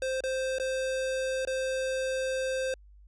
square tone with dropouts, 523.3 Hz, C5, in tune, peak -29 dBFS, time 0.02-2.74 s, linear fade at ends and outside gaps 2 ms, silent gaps 0.206-0.237 / 0.585-0.598 / 1.451-1.473 s, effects added 50 Hz sine -51 dBFS peak until 3.07 s + resampled to 22050 Hz

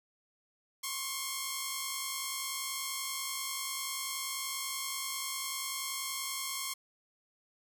5% pulse tone pair together, 1059 / 1109.3 Hz, C6 / C#6, +21 / +1 cents, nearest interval minor second, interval 80 cents, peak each -25 / -27 dBFS, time 0.83-6.74 s, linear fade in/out 10 ms, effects none

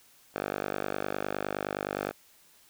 5% pulse tone with band-pass filter, 49.73 Hz, G1, 26 cents sharp, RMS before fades -34 dBFS, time 0.34-2.12 s, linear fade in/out 20 ms, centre 950 Hz, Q 0.83, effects white hiss -60 dBFS RMS until 2.69 s

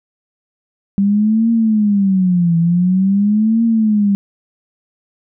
sine tone with vibrato, 196 Hz, G3, in tune, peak -10 dBFS, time 0.98-4.15 s, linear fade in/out 0 ms, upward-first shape triangle, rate 0.47 Hz, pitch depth 290 cents each way, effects none

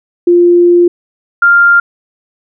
sine tone pair in turn, 349.2 / 1396.8 Hz, F4 / F6, 0 / 0 cents, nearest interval 2 octaves, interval 2400 cents, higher second, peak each -3 dBFS, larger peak neither, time 0.27-0.88 / 1.42-1.8 s, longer first, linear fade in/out 5 ms, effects none

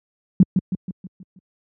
sine tone with echo, 185 Hz, F#3, in tune, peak -7 dBFS, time 0.4-0.43 s, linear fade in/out 2 ms, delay 160 ms, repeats 6, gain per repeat -6 dB, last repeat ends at 1.39 s, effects high-pass 80 Hz 12 dB/octave

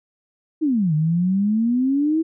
sine exponential two-way sweep, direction down then up, 329.5 to 150 to 329.5 Hz, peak -16 dBFS, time 0.61-2.23 s, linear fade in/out 20 ms, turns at 0.94 s, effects none

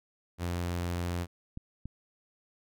sawtooth tone, 87.31 Hz, F2, in tune, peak -27 dBFS, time 0.38-1.27 s, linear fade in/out 50 ms
clicks, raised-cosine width 5 ms, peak -27 dBFS, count 2, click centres 1.574 / 1.856 s
effects none

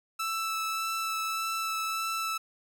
sawtooth tone with vibrato, 1318.5 Hz, E6, in tune, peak -26 dBFS, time 0.19-2.38 s, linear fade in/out 10 ms, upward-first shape sine, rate 1.7 Hz, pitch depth 10 cents each way, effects none

